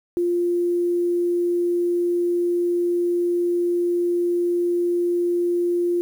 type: tone with quantisation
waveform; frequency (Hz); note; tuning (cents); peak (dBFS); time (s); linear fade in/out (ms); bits
sine; 349.2; F4; 0; -18; 0.17-6.01; 0; 8
effects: none